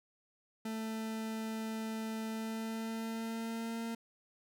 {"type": "tone with pitch glide", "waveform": "40% pulse", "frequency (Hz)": [221.3, 228.7], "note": ["A3", "A#3"], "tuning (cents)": [10, -33], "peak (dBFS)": -36, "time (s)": [0.65, 3.95], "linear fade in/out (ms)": 5, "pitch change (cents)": 57, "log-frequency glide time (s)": [2.29, 3.83], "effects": []}